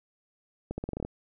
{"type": "accelerating click train", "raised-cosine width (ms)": 2, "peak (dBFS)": -20, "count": 9, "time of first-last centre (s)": [0.71, 1.05], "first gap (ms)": 70, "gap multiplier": 0.85, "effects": []}